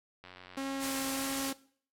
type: click train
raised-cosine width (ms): 0.3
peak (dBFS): -33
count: 52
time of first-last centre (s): 0.24-0.799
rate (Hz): 91.2
type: tone with vibrato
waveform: sawtooth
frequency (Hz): 270.6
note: C#4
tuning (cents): -42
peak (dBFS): -30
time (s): 0.57-1.53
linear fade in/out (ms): 5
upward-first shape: sine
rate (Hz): 1.6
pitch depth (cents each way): 9
type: noise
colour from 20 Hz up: white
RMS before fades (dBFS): -36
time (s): 0.79-1.54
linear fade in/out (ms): 50
effects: noise-tail reverb RT60 0.5 s tail -19 dB re dry + low-pass 12000 Hz 12 dB/octave